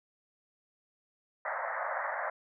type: band-pass noise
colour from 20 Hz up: pink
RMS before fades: -35 dBFS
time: 1.45-2.3 s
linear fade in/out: 5 ms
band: 540 to 2000 Hz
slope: 96 dB/octave
effects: none